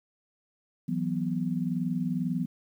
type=chord; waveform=sine; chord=E suspended second; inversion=none; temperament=equal; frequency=164.81 / 185 / 246.9 Hz; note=E3 / F#3 / B3; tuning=0 / 0 / 0 cents; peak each=-31 dBFS; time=0.88-2.46 s; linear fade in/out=10 ms; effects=10-bit